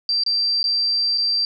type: tone with dropouts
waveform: sine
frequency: 4699 Hz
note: D8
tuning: in tune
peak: -17 dBFS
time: 0.09-1.45 s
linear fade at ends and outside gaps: 1 ms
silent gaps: 0.236-0.263 / 0.63-0.641 / 1.176-1.181 s
effects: none